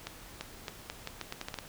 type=accelerating click train; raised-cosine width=0.2 ms; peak=-19 dBFS; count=11; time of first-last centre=0.07-1.587 s; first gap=340 ms; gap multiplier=0.8; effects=pink hiss -50 dBFS RMS until 1.68 s